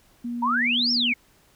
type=tone with pitch glide; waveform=sine; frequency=238.9 to 240.7 Hz; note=A#3 to B3; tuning=+43 to -44 cents; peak=-27 dBFS; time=0.24-1.13 s; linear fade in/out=10 ms; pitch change=+13 cents; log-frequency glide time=0.42-0.57 s
type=exponential two-way sweep; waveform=sine; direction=up then down; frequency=902 to 5590 to 2127 Hz; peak=-20 dBFS; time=0.42-1.14 s; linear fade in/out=10 ms; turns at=0.92 s
effects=pink hiss -59 dBFS RMS until 1.55 s